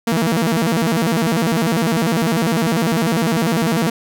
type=tone with vibrato; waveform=sawtooth; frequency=194.2 Hz; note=G3; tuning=16 cents flat; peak=-11 dBFS; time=0.07-3.9 s; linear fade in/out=5 ms; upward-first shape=square; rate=10 Hz; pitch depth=300 cents each way; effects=none